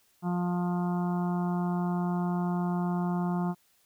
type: harmonic tone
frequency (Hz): 176.8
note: F3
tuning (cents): +22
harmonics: 1 / 2 / 4 / 5 / 6 / 7 / 8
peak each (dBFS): -27 / -37 / -38 / -40 / -43 / -45 / -50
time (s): 0.22-3.55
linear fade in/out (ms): 50
effects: white hiss -67 dBFS RMS until 3.85 s